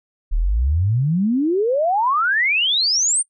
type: exponential sweep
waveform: sine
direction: up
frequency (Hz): 34.65 to 9200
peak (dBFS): -15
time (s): 0.31-3.23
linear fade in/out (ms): 20
effects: noise-tail reverb RT60 0.1 s tail -23 dB re dry